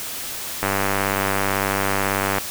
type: click train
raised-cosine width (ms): 0.5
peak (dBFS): -5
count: 173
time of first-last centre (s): 0.63-2.383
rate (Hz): 98.1
effects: white hiss -30 dBFS RMS until 2.5 s